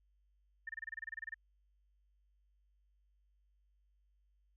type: tone bursts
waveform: sine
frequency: 1796 Hz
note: A6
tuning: 35 cents sharp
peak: -39 dBFS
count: 14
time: 0.67-1.343 s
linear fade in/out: 5 ms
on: 23 ms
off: 27 ms
effects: added 50 Hz sine -70 dBFS peak until 4.56 s